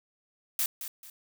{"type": "noise with echo", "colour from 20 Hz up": "blue", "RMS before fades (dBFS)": -28, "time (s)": [0.59, 0.66], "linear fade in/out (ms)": 2, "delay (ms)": 220, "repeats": 2, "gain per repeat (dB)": -10, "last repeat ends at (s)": 1.1, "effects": []}